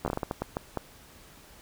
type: slowing click train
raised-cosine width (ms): 1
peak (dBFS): -15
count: 11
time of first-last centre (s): 0.05-0.773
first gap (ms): 12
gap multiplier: 1.37
effects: pink hiss -53 dBFS RMS until 1.61 s